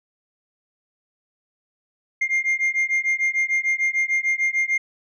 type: beating tone pair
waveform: sine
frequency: 2110 / 2116.7 Hz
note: C7 / C7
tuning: +14 / +19 cents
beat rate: 6.7 Hz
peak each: -20 dBFS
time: 2.21-4.78 s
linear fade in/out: 10 ms
effects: tanh soft clip ceiling -16 dBFS